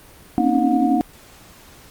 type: tone cluster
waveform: sine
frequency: 235.5 / 268.7 / 279.6 / 313.5 / 720 Hz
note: A#3 / C4 / C#4 / D#4 / F#5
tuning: +18 / +46 / +15 / +13 / -47 cents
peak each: -21 dBFS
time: 0.38-1.01 s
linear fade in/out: 0 ms
effects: pink hiss -46 dBFS RMS until 1.9 s + Opus 32 kbps